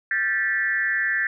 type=tone with frequency modulation; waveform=sine; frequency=1760 Hz; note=A6; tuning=in tune; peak=-20 dBFS; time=0.11-1.27 s; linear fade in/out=2 ms; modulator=190 Hz; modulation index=1; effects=none